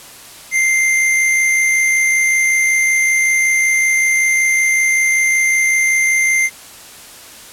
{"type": "tone with amplitude modulation", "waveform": "square", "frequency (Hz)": 2093, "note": "C7", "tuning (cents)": 0, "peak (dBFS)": -11, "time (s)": [0.51, 6.5], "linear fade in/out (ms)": 50, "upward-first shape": "sine", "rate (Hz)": 65.3, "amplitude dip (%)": 25, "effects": ["white hiss -37 dBFS RMS until 7.52 s", "low-pass 12000 Hz 12 dB/octave"]}